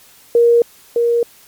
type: tone pair in turn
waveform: sine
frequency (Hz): 471.1 / 471.1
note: A#4 / A#4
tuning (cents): +18 / +18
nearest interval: unison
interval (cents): 0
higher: neither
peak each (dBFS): -7 / -11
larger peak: first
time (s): 0.35-0.62 / 0.96-1.23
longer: neither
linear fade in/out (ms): 2
effects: white hiss -46 dBFS RMS until 1.47 s + MP3 96 kbps